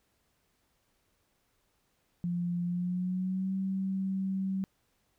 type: tone with pitch glide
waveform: sine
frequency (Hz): 174.61 to 191.52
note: F3 to G3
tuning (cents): 0 to -40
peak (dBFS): -29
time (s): 2.24-4.64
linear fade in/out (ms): 0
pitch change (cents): +160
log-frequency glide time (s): 2.64-3.54
effects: pink hiss -74 dBFS RMS until 5.18 s